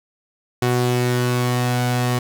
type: tone pair together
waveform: sawtooth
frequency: 123.47 / 370 Hz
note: B2 / F#4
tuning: 0 / 0 cents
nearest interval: octave + perfect fifth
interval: 1900 cents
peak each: -14 / -20 dBFS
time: 0.62-2.19 s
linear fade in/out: 5 ms
effects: none